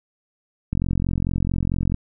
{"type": "click train", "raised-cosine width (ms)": 5, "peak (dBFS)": -10, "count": 55, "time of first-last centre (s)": [0.73, 1.943], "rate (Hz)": 44.5, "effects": []}